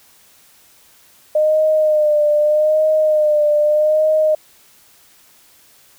sine tone with vibrato, 609 Hz, D#5, 37 cents flat, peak -11 dBFS, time 1.35-4.35 s, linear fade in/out 5 ms, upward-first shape sine, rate 0.81 Hz, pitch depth 39 cents each way, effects white hiss -50 dBFS RMS until 5.98 s

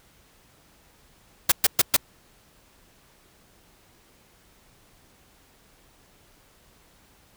white noise bursts, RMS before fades -17 dBFS, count 4, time 1.49-1.966 s, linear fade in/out 5 ms, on 29 ms, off 120 ms, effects pink hiss -58 dBFS RMS until 7.36 s

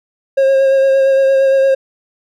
triangle tone with vibrato, 539 Hz, C#5, 49 cents flat, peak -6 dBFS, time 0.37-1.75 s, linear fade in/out 10 ms, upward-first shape sine, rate 8.7 Hz, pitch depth 18 cents each way, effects none

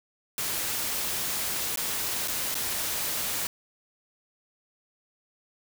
white noise with dropouts, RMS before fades -30 dBFS, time 0.38-3.47 s, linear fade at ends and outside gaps 1 ms, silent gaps 1.759-1.773 / 2.276-2.282 / 2.544-2.552 s, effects none

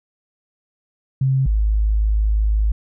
sine tone pair in turn, 133.3 / 52.9 Hz, C3 / G#1, +33 / +33 cents, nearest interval octave + major third, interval 1600 cents, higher first, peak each -14 dBFS, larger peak neither, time 1.21-1.46 / 1.46-2.72 s, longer second, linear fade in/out 5 ms, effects none

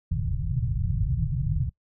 white low-pass noise, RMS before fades -26 dBFS, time 0.11-1.7 s, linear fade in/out 10 ms, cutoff 160 Hz, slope 96 dB/octave, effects noise-tail reverb RT60 0.1 s tail -23 dB re dry

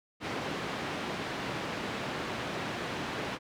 pink band-pass noise, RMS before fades -36 dBFS, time 0.2-3.39 s, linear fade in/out 50 ms, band 160 to 3200 Hz, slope 12 dB/octave, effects none

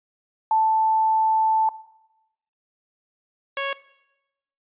sine / 10% pulse tone pair in turn, 880 / 552.6 Hz, A5 / C#5, 0 / -6 cents, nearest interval minor sixth, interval 806 cents, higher first, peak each -16 / -16 dBFS, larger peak neither, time 0.51-1.69 / 3.57-3.73 s, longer first, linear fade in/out 2 ms, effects noise-tail reverb RT60 0.9 s tail -18 dB re dry + resampled to 8000 Hz

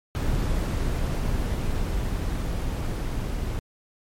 brown noise with level ramp, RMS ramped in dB -24 to -28 dBFS, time 0.15-3.59 s, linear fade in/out 0 ms, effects MP3 64 kbps

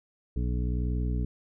harmonic tone, 61 Hz, B1, 21 cents flat, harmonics 1 / 2 / 3 / 4 / 5 / 7, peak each -27 / -33 / -37 / -39 / -41 / -44 dBFS, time 0.36-1.25 s, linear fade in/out 5 ms, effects none

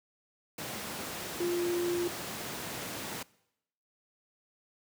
sine tone in noise, 349.2 Hz, F4, in tune, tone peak -28 dBFS, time 1.4-2.08 s, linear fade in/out 5 ms, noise pink, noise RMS -38 dBFS, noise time 0.58-3.23 s, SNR +7 dB, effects noise-tail reverb RT60 0.8 s tail -22 dB re dry + high-pass 150 Hz 12 dB/octave

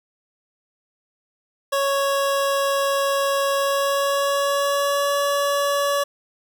25% pulse tone with pitch glide, 554.4 to 567.7 Hz, C#5 to C#5, 0 to +41 cents, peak -15 dBFS, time 1.72-6.04 s, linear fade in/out 10 ms, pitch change +41 cents, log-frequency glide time 3.54-5.14 s, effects 9-bit

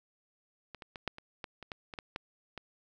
clicks, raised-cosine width 0.3 ms, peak -28 / -29 / -26 / -16 / -30 / -23 / -29 / -23 / -27 / -23 / -20 / -25 dBFS, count 12, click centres 0.747 / 0.822 / 0.958 / 1.077 / 1.184 / 1.442 / 1.627 / 1.718 / 1.938 / 1.988 / 2.161 / 2.577 s, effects none

